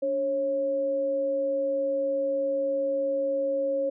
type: tone pair together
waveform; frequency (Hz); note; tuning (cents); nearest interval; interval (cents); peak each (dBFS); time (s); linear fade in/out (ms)
sine; 289.3 / 546.1; D4 / C#5; -26 / -26; major seventh; 1100; -35 / -24; 0.02-3.9; 10
effects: none